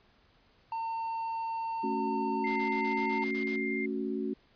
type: tone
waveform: triangle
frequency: 907 Hz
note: A#5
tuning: 48 cents flat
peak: -30 dBFS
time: 0.72-3.24 s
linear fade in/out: 2 ms
type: chord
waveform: sine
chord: F# minor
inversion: first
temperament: equal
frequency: 220 / 277.2 / 370 Hz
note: A3 / C#4 / F#4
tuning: 0 / 0 / 0 cents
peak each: -35 dBFS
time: 1.83-4.34 s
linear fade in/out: 10 ms
type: tone with pitch glide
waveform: sine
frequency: 2093 to 2108 Hz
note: C7 to C7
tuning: 0 to +12 cents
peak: -34 dBFS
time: 2.44-3.86 s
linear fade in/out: 5 ms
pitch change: +12 cents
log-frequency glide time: 2.88-3.25 s
type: noise bursts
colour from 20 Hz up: white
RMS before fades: -44 dBFS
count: 9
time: 2.47-3.559 s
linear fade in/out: 0 ms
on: 89 ms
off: 36 ms
effects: pink hiss -65 dBFS RMS until 4.55 s + resampled to 11025 Hz